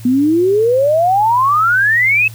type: exponential sweep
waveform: sine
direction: up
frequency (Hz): 240.2 to 2637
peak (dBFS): -9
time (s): 0.05-2.28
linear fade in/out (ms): 5
effects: added 113 Hz sine -30 dBFS peak until 2.34 s + white hiss -41 dBFS RMS until 2.34 s